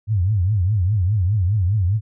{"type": "tone with vibrato", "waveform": "sine", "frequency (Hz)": 97.7, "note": "G2", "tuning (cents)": -5, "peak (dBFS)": -15, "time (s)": [0.07, 2.01], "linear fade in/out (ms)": 50, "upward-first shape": "triangle", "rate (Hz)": 4.9, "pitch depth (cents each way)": 260, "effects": []}